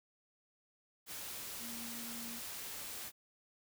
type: tone in noise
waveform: sine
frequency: 233.6 Hz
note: A#3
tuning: 4 cents sharp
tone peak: -48 dBFS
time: 1.59-2.41 s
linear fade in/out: 50 ms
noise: white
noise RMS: -45 dBFS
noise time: 1.06-3.12 s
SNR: -6 dB
effects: none